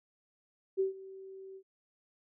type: tone with ADSR envelope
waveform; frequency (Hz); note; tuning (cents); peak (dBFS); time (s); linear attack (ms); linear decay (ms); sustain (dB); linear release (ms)
sine; 384; G4; -36; -25; 0.77-1.63; 29; 130; -20; 68
effects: none